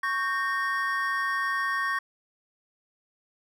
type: chord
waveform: triangle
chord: G diminished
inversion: second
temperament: equal with one note detuned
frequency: 1108.7 / 1568 / 1845.4 Hz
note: Db6 / G6 / Bb6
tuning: 0 / 0 / -18 cents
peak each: -27 / -31 / -27 dBFS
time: 0.03-1.99 s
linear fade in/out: 5 ms
effects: none